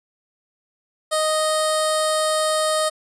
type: tone with notch filter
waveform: 10% pulse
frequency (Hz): 622.3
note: D#5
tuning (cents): 0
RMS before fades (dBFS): -20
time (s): 1.11-2.9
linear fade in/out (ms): 20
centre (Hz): 2400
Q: 0.54
effects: resampled to 22050 Hz